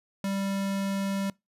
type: tone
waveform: square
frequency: 196.2 Hz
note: G3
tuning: 2 cents sharp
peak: -28 dBFS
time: 0.24-1.3 s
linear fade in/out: 2 ms
effects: noise-tail reverb RT60 0.2 s tail -24 dB re dry + resampled to 32000 Hz